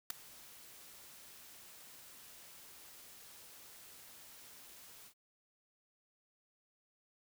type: noise with ADSR envelope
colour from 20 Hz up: white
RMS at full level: -33 dBFS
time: 0.1-5.14 s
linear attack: 4 ms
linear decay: 6 ms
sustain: -23 dB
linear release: 79 ms
effects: none